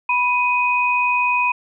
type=tone pair together; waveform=sine; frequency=984.1 / 2500 Hz; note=B5 / D#7; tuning=-6 / +8 cents; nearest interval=octave + major third; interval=1614 cents; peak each=-18 dBFS; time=0.09-1.52 s; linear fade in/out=5 ms; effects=none